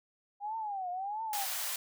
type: tone with vibrato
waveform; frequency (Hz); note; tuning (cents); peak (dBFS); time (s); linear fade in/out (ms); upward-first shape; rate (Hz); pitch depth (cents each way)
sine; 800; G5; +35; -34; 0.4-1.47; 50; triangle; 1.5; 220
type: high-pass noise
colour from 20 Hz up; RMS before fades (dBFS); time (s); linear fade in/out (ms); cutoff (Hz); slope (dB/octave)
white; -36; 1.33-1.76; 2; 590; 48
effects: none